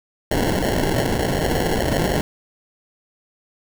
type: noise with sample-and-hold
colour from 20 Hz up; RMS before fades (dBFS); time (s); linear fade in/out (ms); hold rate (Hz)
white; -20; 0.31-2.21; 2; 1225
effects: none